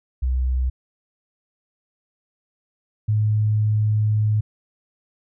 sine tone pair in turn, 63.6 / 106.96 Hz, C2 / A2, -48 / -49 cents, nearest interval major sixth, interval 899 cents, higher second, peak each -18 / -16 dBFS, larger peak second, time 0.22-0.7 / 3.08-4.41 s, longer second, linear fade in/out 10 ms, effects none

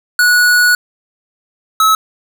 square tone pair in turn, 1465 / 1293.8 Hz, F#6 / E6, -18 / -33 cents, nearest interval major second, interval 215 cents, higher first, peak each -8 dBFS, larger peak neither, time 0.19-0.75 / 1.8-1.95 s, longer first, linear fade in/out 2 ms, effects none

